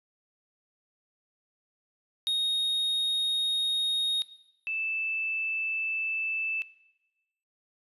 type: tone pair in turn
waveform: triangle / sine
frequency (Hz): 3729 / 2637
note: A#7 / E7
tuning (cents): 0 / 0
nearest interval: tritone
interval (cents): 600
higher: first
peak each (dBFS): -23 / -29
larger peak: first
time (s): 2.27-4.22 / 4.67-6.62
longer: neither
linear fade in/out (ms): 0
effects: noise-tail reverb RT60 1.0 s tail -18 dB re dry + resampled to 32000 Hz